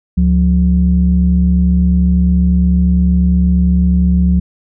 sine tone pair together, 71.3 / 179.8 Hz, C#2 / F#3, +49 / -49 cents, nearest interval octave + major third, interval 1602 cents, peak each -10 dBFS, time 0.17-4.4 s, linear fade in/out 10 ms, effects tanh soft clip ceiling -1 dBFS

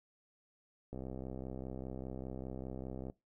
click train, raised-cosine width 2 ms, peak -30 dBFS, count 142, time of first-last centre 0.93-3.099 s, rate 65 Hz, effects noise-tail reverb RT60 0.2 s tail -20 dB re dry

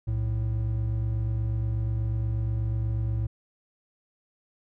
triangle tone pair together, 61.74 / 110.01 Hz, B1 / A2, 0 / 0 cents, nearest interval minor seventh, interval 1000 cents, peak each -28 / -24 dBFS, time 0.07-3.27 s, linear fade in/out 10 ms, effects none

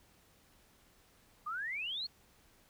sine exponential sweep, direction up, 1174.7 to 4435 Hz, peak -36 dBFS, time 1.46-2.07 s, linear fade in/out 10 ms, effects pink hiss -66 dBFS RMS until 2.69 s

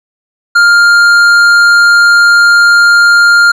sine tone with tanh clipping, 1403 Hz, F6, 8 cents sharp, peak -4 dBFS, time 0.55-3.52 s, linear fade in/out 10 ms, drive 10 dB, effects none

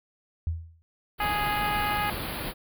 sine tone with exponential decay, 82.41 Hz, E2, in tune, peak -22 dBFS, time 0.47-0.82 s, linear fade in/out 0 ms, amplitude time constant 76 ms
pink band-stop noise, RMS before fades -33 dBFS, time 1.18-2.54 s, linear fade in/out 50 ms, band 4700 to 10000 Hz, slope 96 dB/octave
harmonic tone, 415.5 Hz, G#4, 1 cent sharp, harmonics 2 / 3 / 4 / 5 / 6 / 7, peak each -28 / -32 / -34 / -36 / -38 / -39 dBFS, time 1.2-2.1 s, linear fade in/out 2 ms
effects none

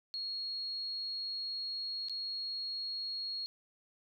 sine tone with dropouts, 4301 Hz, C8, 47 cents sharp, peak -36 dBFS, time 0.14-3.46 s, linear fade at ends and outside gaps 0 ms, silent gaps 2.085-2.096 s, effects none

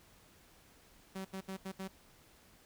sawtooth tone bursts at uneven times, 190.9 Hz, G3, 46 cents flat, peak -36 dBFS, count 5, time 1.15-1.25 / 1.33-1.41 / 1.48-1.57 / 1.65-1.72 / 1.79-1.88 s, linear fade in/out 10 ms, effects pink hiss -63 dBFS RMS until 2.65 s

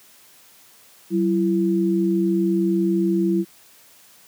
sine tone pair together, 189.7 / 335.9 Hz, F#3 / E4, +43 / +33 cents, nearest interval minor seventh, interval 990 cents, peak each -20 / -19 dBFS, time 1.1-3.45 s, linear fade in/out 50 ms, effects white hiss -51 dBFS RMS until 4.27 s + high-pass 100 Hz 12 dB/octave

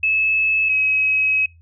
sine tone pair in turn, 2598 / 2550 Hz, E7 / D#7, -26 / +42 cents, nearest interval unison, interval 32 cents, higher first, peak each -15 / -15 dBFS, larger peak neither, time 0.03-0.69 / 0.69-1.46 s, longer second, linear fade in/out 5 ms, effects noise-tail reverb RT60 0.2 s tail -23 dB re dry + added 83 Hz sine -46 dBFS peak until 1.61 s

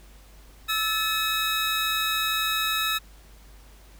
square tone cluster, 1311 / 1738 / 2556 / 3780 Hz, E6 / A6 / D#7 / A#7, -10 / -22 / +46 / +23 cents, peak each -29 / -33 / -31 / -28 dBFS, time 0.68-2.99 s, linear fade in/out 20 ms, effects added 50 Hz sine -48 dBFS peak until 3.99 s + pink hiss -55 dBFS RMS until 3.99 s

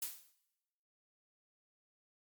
blue noise with exponential decay, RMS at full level -36 dBFS, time 0.02-0.33 s, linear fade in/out 5 ms, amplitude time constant 66 ms, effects noise-tail reverb RT60 1.0 s tail -19 dB re dry + MP3 96 kbps

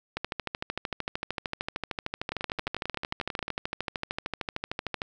two click trains, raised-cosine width 0.3 ms, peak -14 / -16 dBFS, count 65 / 14, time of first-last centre 0.17-5.018 / 2.32-3.481 s, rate 13.2 / 11.2 Hz, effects none

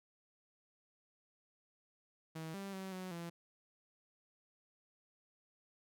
sawtooth tone with pitch steps, 160.4 / 196.6 / 190.6 / 185.2 / 169.9 Hz, E3 / G3 / G3 / F#3 / F3, -47 / +5 / -48 / +2 / -47 cents, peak -39 dBFS, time 2.35-3.3 s, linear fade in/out 10 ms, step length 190 ms, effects none

